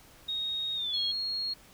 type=tone with pitch glide; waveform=sine; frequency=3743 to 3296 Hz; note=A#7 to G#7; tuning=+6 to -14 cents; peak=-30 dBFS; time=0.28-1.12 s; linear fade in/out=10 ms; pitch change=-220 cents; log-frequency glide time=0.75-1 s
type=tone; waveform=sine; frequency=4293 Hz; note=C8; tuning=44 cents sharp; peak=-30 dBFS; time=0.93-1.54 s; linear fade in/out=10 ms
effects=pink hiss -56 dBFS RMS until 1.73 s